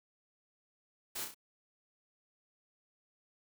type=noise with echo; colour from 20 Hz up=white; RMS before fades=-40 dBFS; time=1.15-1.25 s; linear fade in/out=10 ms; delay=32 ms; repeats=3; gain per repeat=-5 dB; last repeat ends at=1.346 s; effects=none